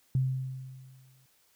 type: tone with exponential decay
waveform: sine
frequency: 130.81 Hz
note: C3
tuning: in tune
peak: -22 dBFS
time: 0.15-1.26 s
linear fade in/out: 2 ms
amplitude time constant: 240 ms
effects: white hiss -67 dBFS RMS until 1.55 s